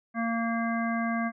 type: harmonic tone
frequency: 230 Hz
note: A#3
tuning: 23 cents flat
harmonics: 1 / 3 / 5 / 7 / 9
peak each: -28 / -33 / -35 / -36 / -38 dBFS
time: 0.14-1.32 s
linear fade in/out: 50 ms
effects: none

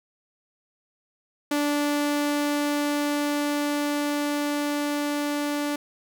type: tone with level ramp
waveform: sawtooth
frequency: 291.7 Hz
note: D4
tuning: 12 cents flat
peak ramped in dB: -18 to -21 dBFS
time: 1.51-5.76 s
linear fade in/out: 5 ms
effects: none

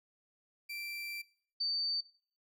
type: tone pair in turn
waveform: 30% pulse / sine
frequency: 2349 / 4583 Hz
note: D7 / D8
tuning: 0 / -43 cents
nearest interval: octave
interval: 1157 cents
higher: second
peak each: -38 / -31 dBFS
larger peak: second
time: 0.69-1.22 / 1.6-2.01 s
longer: first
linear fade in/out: 10 ms
effects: noise-tail reverb RT60 0.5 s tail -18 dB re dry

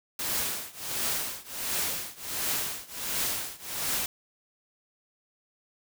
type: noise with tremolo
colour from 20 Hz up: white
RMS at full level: -28 dBFS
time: 0.19-4.06 s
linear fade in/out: 2 ms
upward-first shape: triangle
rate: 1.4 Hz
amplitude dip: 95%
effects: none

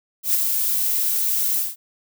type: noise with ADSR envelope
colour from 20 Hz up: violet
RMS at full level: -17 dBFS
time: 0.23-1.76 s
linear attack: 110 ms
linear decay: 22 ms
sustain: -4 dB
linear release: 180 ms
effects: none

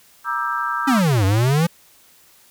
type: chord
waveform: sine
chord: E half-diminished seventh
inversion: second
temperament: just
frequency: 949.3 / 1186.7 / 1318.5 / 1582.2 Hz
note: Bb5 / D6 / E6 / G6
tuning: +31 / +18 / 0 / +16 cents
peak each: -27 / -26 / -24 / -26 dBFS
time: 0.24-1.02 s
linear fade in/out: 50 ms
type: exponential two-way sweep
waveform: square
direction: down then up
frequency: 287 to 93.2 to 174.9 Hz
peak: -15 dBFS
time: 0.87-1.67 s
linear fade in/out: 10 ms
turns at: 1.25 s
effects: white hiss -52 dBFS RMS until 2.5 s

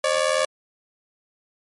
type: ring-modulated tone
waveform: sawtooth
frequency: 570 Hz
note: C#5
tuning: 48 cents sharp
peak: -12 dBFS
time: 0.04-0.45 s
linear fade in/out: 0 ms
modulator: 40.2 Hz
effects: MP3 48 kbps

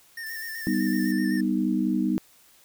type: tone with vibrato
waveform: square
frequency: 1802 Hz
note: A6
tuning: 41 cents sharp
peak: -34 dBFS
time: 0.17-1.41 s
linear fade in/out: 5 ms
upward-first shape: square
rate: 7.9 Hz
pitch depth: 31 cents each way
type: noise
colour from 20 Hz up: violet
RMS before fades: -42 dBFS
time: 0.26-1.12 s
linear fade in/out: 5 ms
type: chord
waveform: sine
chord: G augmented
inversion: none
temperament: equal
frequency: 196 / 246.9 / 311.1 Hz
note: G3 / B3 / D#4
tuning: 0 / 0 / 0 cents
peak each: -26 / -26 / -26 dBFS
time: 0.67-2.18 s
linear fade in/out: 0 ms
effects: white hiss -57 dBFS RMS until 2.64 s

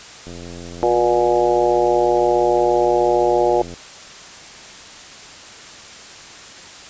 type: click train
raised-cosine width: 2 ms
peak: -22 dBFS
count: 300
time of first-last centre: 0.27-3.739 s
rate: 86.2 Hz
type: harmonic tone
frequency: 120 Hz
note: B2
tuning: 49 cents flat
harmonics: 3 / 4 / 5 / 6 / 7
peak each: -18 / -19 / -20 / -21 / -21 dBFS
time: 0.83-3.62 s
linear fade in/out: 0 ms
effects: white hiss -38 dBFS RMS until 6.89 s + resampled to 16000 Hz

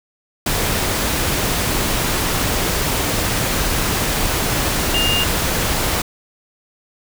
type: tone in noise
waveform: sine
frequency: 2816 Hz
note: F7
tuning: 14 cents sharp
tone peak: -17 dBFS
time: 4.94-5.24 s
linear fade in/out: 5 ms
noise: pink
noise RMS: -19 dBFS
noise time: 0.46-6.02 s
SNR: -1 dB
effects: none

